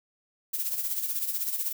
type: noise with tremolo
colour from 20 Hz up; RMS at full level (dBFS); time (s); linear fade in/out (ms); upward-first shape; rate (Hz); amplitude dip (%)
violet; -28; 0.53-1.73; 10; sine; 16; 60
effects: none